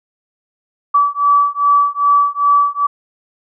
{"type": "beating tone pair", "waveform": "sine", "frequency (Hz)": [1149, 1151.5], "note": ["D6", "D6"], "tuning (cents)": [-38, -34], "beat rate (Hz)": 2.5, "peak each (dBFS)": -13, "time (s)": [0.94, 2.87], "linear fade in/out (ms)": 10, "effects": []}